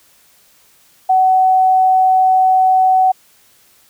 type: tone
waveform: sine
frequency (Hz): 751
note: F#5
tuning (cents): +26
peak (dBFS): -8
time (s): 1.09-3.12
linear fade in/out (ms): 10
effects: white hiss -51 dBFS RMS until 3.89 s